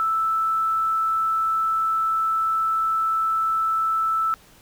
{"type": "tone with quantisation", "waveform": "sine", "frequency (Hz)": 1318.5, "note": "E6", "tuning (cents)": 0, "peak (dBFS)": -19, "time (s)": [0, 4.34], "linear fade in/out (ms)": 0, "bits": 8, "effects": ["pink hiss -52 dBFS RMS until 4.61 s"]}